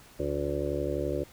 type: harmonic tone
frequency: 71.9 Hz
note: D2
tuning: 36 cents flat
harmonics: 1 / 2 / 4 / 5 / 6 / 7 / 8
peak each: -36 / -38 / -36 / -33 / -39 / -35 / -35 dBFS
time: 0.19-1.24 s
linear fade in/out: 10 ms
effects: pink hiss -54 dBFS RMS until 1.32 s